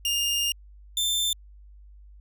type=tone pair in turn; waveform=sawtooth; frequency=2820 / 3559 Hz; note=F7 / A7; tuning=+16 / +19 cents; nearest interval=major third; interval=403 cents; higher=second; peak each=-20 dBFS; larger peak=neither; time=0.05-0.52 / 0.97-1.33 s; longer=first; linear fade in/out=2 ms; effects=added 50 Hz sine -46 dBFS peak until 2.2 s